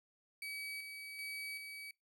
35% pulse tone with tremolo, 2280 Hz, C#7, 48 cents sharp, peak -40 dBFS, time 0.42-1.91 s, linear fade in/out 2 ms, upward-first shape square, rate 1.3 Hz, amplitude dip 40%, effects noise-tail reverb RT60 0.2 s tail -24 dB re dry

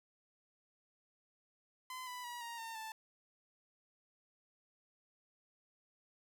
sawtooth tone with pitch steps, 1022 / 992.3 / 963.5 / 935.6 / 908.4 / 882 Hz, C6 / B5 / B5 / A#5 / A#5 / A5, -41 / +8 / -43 / +6 / -45 / +4 cents, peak -40 dBFS, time 1.9-2.92 s, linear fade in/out 2 ms, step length 170 ms, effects none

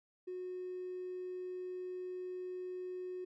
triangle tone with hard clipping, 365.4 Hz, F#4, 22 cents flat, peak -40 dBFS, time 0.27-3.25 s, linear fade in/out 10 ms, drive 3 dB, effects none

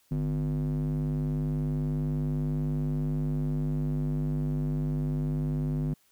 square tone with band-pass filter, 50.1 Hz, G1, 38 cents sharp, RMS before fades -29 dBFS, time 0.11-5.94 s, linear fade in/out 5 ms, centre 190 Hz, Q 6.6, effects white hiss -66 dBFS RMS until 6.11 s

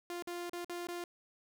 sawtooth tone with dropouts, 349.2 Hz, F4, in tune, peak -35 dBFS, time 0.1-1.04 s, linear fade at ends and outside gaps 1 ms, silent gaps 0.224-0.273 / 0.496-0.532 / 0.646-0.696 / 0.87-0.886 s, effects none

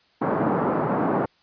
pink band-pass noise, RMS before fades -23 dBFS, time 0.21-1.26 s, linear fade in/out 10 ms, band 160 to 1200 Hz, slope 24 dB/octave, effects white hiss -61 dBFS RMS until 1.42 s + resampled to 11025 Hz

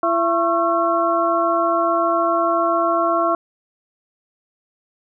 harmonic tone with a mistuned harmonic, 336.6 Hz, E4, 36 cents sharp, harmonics 1 / 2 / 3 / 4, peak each -23 / -19 / -20 / -23 dBFS, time 0.03-3.35 s, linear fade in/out 2 ms, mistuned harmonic 3, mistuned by +140 cents, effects none

